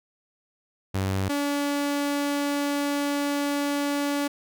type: tone pair in turn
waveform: sawtooth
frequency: 96 / 286.3 Hz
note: G2 / D4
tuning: -36 / -44 cents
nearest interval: octave + perfect fifth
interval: 1892 cents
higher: second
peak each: -20 dBFS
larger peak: neither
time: 0.94-1.29 / 1.29-4.28 s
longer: second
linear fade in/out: 10 ms
effects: none